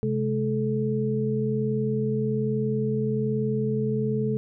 sine tone cluster, 131.4 / 212.6 / 434.2 Hz, C3 / G#3 / A4, +8 / +41 / -23 cents, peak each -27 dBFS, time 0.03-4.37 s, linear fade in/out 0 ms, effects none

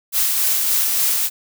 blue noise with tremolo, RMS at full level -17 dBFS, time 0.12-1.3 s, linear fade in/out 50 ms, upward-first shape sine, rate 3.5 Hz, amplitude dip 25%, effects none

